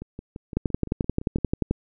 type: two click trains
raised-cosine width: 3 ms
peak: -9 / -22 dBFS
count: 14 / 9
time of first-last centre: 0.57-1.71 / 0.02-1.385 s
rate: 11.4 / 5.86 Hz
effects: none